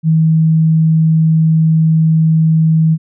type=tone; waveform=sine; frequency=160 Hz; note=D#3; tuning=49 cents sharp; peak=-7 dBFS; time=0.03-2.98 s; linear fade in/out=50 ms; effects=none